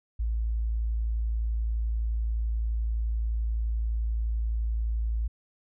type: tone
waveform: sine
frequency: 55.8 Hz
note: A1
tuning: 25 cents sharp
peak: -25 dBFS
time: 0.19-5.28 s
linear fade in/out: 10 ms
effects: none